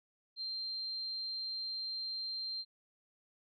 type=tone; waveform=sine; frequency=4161 Hz; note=C8; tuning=10 cents flat; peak=-37 dBFS; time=0.36-2.65 s; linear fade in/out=50 ms; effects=none